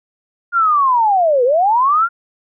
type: linear two-way sweep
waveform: sine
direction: down then up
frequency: 1423 to 470.8 to 1423 Hz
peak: -10 dBFS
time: 0.52-2.09 s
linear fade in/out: 50 ms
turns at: 1.44 s
effects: none